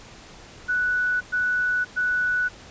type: tone bursts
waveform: sine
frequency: 1480 Hz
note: F#6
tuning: in tune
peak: -20 dBFS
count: 3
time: 0.68-2.49 s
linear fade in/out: 20 ms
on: 530 ms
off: 110 ms
effects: pink hiss -45 dBFS RMS until 2.7 s + resampled to 16000 Hz